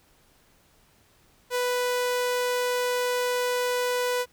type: tone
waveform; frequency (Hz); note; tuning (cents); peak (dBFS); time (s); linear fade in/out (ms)
sawtooth; 494.3; B4; +1; -20; 1.5-4.26; 50
effects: pink hiss -61 dBFS RMS until 4.32 s